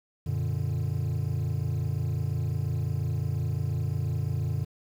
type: chord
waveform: triangle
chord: Gb augmented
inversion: none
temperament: equal with one note detuned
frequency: 92.5 / 118.17 / 146.83 Hz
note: Gb2 / Bb2 / D3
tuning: 0 / +24 / 0 cents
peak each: -28 dBFS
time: 0.26-4.65 s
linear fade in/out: 10 ms
effects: tanh soft clip ceiling -18 dBFS + 9-bit